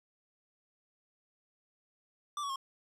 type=tone with pitch steps; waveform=square; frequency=1174.7 / 1124.9 / 1077.2 Hz; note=D6 / C#6 / C#6; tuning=0 / +25 / -50 cents; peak=-35 dBFS; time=2.37-2.559 s; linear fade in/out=2 ms; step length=63 ms; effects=low-pass 9000 Hz 12 dB/octave + 11-bit